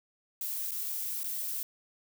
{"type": "noise with dropouts", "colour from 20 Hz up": "violet", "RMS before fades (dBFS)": -35, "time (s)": [0.41, 1.63], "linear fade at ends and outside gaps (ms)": 1, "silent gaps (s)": [[0.709, 0.717], [1.233, 1.242]], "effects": []}